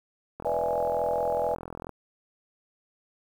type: click train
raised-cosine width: 1 ms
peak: -23 dBFS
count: 64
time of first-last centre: 0.4-1.893 s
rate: 42.2 Hz
type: chord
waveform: sine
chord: E dominant seventh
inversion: second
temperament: equal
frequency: 493.9 / 587.3 / 659.3 / 830.6 Hz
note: B4 / D5 / E5 / G#5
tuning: 0 / 0 / 0 / 0 cents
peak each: -30 dBFS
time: 0.45-1.55 s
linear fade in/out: 5 ms
effects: 9-bit